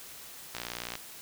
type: click train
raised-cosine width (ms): 0.2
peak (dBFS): -18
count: 25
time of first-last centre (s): 0.55-0.954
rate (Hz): 59.4
effects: white hiss -47 dBFS RMS until 1.21 s